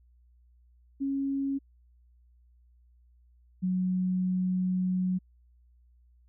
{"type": "tone pair in turn", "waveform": "sine", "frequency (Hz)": [274.7, 183.98], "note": ["C#4", "F#3"], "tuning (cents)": [-16, -10], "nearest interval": "perfect fifth", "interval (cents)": 694, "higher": "first", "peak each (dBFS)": [-27, -25], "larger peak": "second", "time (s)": [[1, 1.59], [3.62, 5.19]], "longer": "second", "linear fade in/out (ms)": 20, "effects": ["added 60 Hz sine -58 dBFS peak until 6.28 s"]}